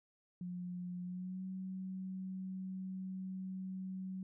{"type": "tone with pitch glide", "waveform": "sine", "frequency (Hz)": [178.7, 188.02], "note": ["F3", "F#3"], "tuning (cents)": [40, 28], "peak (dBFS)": -40, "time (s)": [0.41, 4.23], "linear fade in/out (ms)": 2, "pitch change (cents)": 88, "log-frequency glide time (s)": [1.03, 1.44], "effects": []}